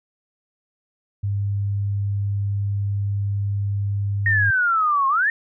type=tone; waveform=sine; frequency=100.6 Hz; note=G2; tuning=45 cents sharp; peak=-20 dBFS; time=1.23-4.51 s; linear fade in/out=10 ms
type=exponential two-way sweep; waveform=sine; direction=down then up; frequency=1864.7 to 1062 to 1864.7 Hz; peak=-16 dBFS; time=4.26-5.3 s; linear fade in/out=2 ms; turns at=5.08 s
effects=none